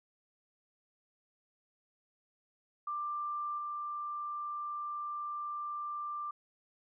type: tone with level steps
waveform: sine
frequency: 1184 Hz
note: D6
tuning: 14 cents sharp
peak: -34 / -36 dBFS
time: 2.87-6.31 s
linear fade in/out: 5 ms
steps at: 3.58 s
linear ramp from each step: 5 ms
effects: none